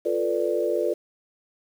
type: chord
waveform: sine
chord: B half-diminished seventh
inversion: second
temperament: equal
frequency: 349.2 / 440 / 493.9 / 587.3 Hz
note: F4 / A4 / B4 / D5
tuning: 0 / 0 / 0 / 0 cents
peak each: -27 dBFS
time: 0.05-0.94 s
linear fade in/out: 10 ms
effects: 8-bit